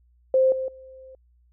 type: tone with level steps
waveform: sine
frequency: 523.3 Hz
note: C5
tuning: in tune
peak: -15 / -25 / -42 dBFS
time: 0.34-1.15 s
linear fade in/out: 2 ms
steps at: 0.52 / 0.68 s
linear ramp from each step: 2 ms
effects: added 60 Hz sine -57 dBFS peak until 1.52 s